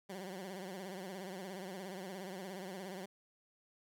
15% pulse tone with vibrato, 188.6 Hz, F#3, 33 cents sharp, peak -37 dBFS, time 0.09-3.06 s, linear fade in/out 10 ms, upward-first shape triangle, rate 17 Hz, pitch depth 130 cents each way, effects none

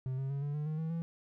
triangle tone with pitch steps, 130 / 134.66 / 139.49 / 144.49 / 149.68 / 155.04 / 160.6 / 166.36 Hz, C3 / C#3 / C#3 / D3 / D3 / D#3 / E3 / E3, -11 / -50 / +11 / -28 / +33 / -6 / -45 / +16 cents, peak -31 dBFS, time 0.06-1.02 s, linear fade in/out 0 ms, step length 120 ms, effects none

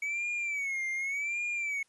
triangle tone with vibrato, 2258 Hz, C#7, 31 cents sharp, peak -29 dBFS, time 0.02-1.83 s, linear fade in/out 5 ms, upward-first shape sine, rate 0.87 Hz, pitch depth 120 cents each way, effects white hiss -70 dBFS RMS until 1.88 s + resampled to 24000 Hz

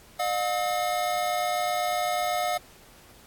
square tone cluster, 607 / 715 / 1283 Hz, D#5 / F5 / E6, -43 / +41 / -47 cents, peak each -32 / -27 / -34 dBFS, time 0.19-2.58 s, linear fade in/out 10 ms, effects pink hiss -53 dBFS RMS until 3.26 s + AAC 64 kbps

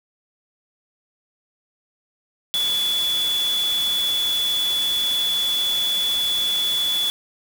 sine tone in noise, 3433 Hz, A7, 43 cents flat, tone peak -19 dBFS, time 2.54-7.1 s, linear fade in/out 0 ms, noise white, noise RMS -31 dBFS, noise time 2.54-7.1 s, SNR +9 dB, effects none

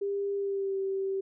sine tone with pitch glide, 400 to 387.3 Hz, G4 to G4, +35 to -21 cents, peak -28 dBFS, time 0.01-1.21 s, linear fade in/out 10 ms, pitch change -56 cents, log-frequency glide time 0.36-0.78 s, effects none

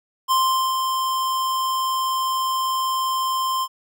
square tone with ADSR envelope, 1046.5 Hz, C6, in tune, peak -16 dBFS, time 0.28-3.68 s, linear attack 33 ms, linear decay 420 ms, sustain -5 dB, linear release 53 ms, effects none

